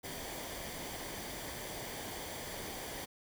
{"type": "noise with comb filter", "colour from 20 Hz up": "pink", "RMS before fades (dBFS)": -43, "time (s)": [0.03, 3.06], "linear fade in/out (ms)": 20, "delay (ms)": 0.75, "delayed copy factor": -0.5, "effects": []}